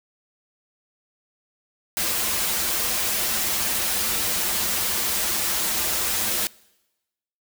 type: noise with comb filter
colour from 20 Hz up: white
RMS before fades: -24 dBFS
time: 1.97-6.47 s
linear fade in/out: 0 ms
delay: 7.2 ms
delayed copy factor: -1
effects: noise-tail reverb RT60 1.0 s tail -24 dB re dry